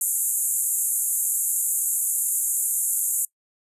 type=band-pass noise; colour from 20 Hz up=white; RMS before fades=-24 dBFS; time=0.01-3.25 s; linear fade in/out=2 ms; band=6900 to 13000 Hz; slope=96 dB/octave; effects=noise-tail reverb RT60 0.1 s tail -23 dB re dry + resampled to 32000 Hz